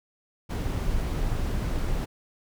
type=noise; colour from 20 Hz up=brown; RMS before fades=-27 dBFS; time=0.49-2.06 s; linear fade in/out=20 ms; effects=none